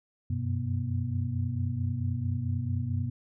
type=tone cluster; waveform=sine; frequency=90.7 / 95.2 / 124.3 / 241.5 Hz; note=F#2 / F#2 / B2 / B3; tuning=-34 / +50 / +12 / -39 cents; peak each=-37 / -31 / -31 / -37 dBFS; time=0.3-3.1 s; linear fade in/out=5 ms; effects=none